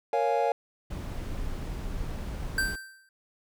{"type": "chord", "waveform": "triangle", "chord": "Bb minor seventh", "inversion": "none", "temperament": "equal", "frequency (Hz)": [466.2, 554.4, 698.5, 830.6], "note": ["Bb4", "Db5", "F5", "Ab5"], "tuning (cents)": [0, 0, 0, 0], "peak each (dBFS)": -27, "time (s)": [0.13, 0.52], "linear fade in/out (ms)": 2}
{"type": "noise", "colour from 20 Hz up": "brown", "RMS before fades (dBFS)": -34, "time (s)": [0.9, 2.76], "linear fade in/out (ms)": 10}
{"type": "tone with exponential decay", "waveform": "square", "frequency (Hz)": 1562, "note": "G6", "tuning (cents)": -7, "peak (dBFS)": -23, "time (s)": [2.58, 3.09], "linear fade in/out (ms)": 2, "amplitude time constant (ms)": 110}
{"effects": []}